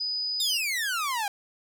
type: tone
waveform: sine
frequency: 4978 Hz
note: D#8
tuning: in tune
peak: -27 dBFS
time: 0-0.58 s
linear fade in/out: 10 ms
type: exponential sweep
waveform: sawtooth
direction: down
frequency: 3757 to 784 Hz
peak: -23 dBFS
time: 0.4-1.28 s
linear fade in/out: 2 ms
effects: none